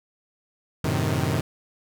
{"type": "chord", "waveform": "sawtooth", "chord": "F# diminished seventh", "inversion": "none", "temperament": "equal with one note detuned", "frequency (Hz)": [92.5, 110, 130.28, 155.56], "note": ["F#2", "A2", "C3", "Eb3"], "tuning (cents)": [0, 0, -7, 0], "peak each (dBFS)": [-24, -25, -23, -23], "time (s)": [0.84, 1.41], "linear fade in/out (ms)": 5, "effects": []}